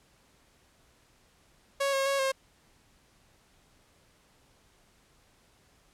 sawtooth tone with pitch steps, 554 / 542 / 552 / 535 Hz, C#5 / C#5 / C#5 / C5, -1 / -39 / -7 / +38 cents, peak -22 dBFS, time 1.8-2.32 s, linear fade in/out 10 ms, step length 130 ms, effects pink hiss -64 dBFS RMS until 5.93 s + low-pass 11000 Hz 12 dB/octave

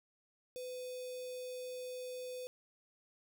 square tone with notch filter, 503 Hz, B4, 32 cents sharp, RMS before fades -44 dBFS, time 0.56-2.47 s, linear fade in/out 0 ms, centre 1500 Hz, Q 0.69, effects none

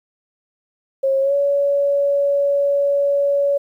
sine tone with pitch glide, 540 to 564.9 Hz, C#5 to C#5, -45 to +33 cents, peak -14 dBFS, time 1.03-3.58 s, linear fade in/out 10 ms, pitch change +78 cents, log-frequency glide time 1.21-1.34 s, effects 9-bit

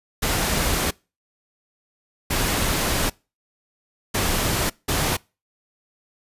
pink noise bursts at uneven times, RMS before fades -22 dBFS, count 4, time 0.22-0.91 / 2.3-3.1 / 4.14-4.7 / 4.88-5.17 s, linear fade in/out 10 ms, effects noise-tail reverb RT60 0.3 s tail -25 dB re dry + resampled to 32000 Hz

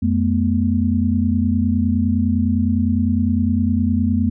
sine tone cluster, 88 / 214 / 243.8 Hz, F2 / A3 / B3, +14 / -48 / -22 cents, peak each -19 dBFS, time 0.02-4.3 s, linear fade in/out 10 ms, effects none

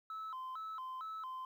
sine tone with vibrato, 1161 Hz, D6, 20 cents flat, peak -39 dBFS, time 0.1-1.45 s, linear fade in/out 2 ms, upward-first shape square, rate 2.2 Hz, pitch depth 200 cents each way, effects tanh soft clip ceiling -40 dBFS + 12-bit

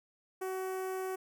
sawtooth tone with notch filter, 376.3 Hz, F#4, 29 cents sharp, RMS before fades -37 dBFS, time 0.41-1.16 s, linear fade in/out 10 ms, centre 3900 Hz, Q 0.5, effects none

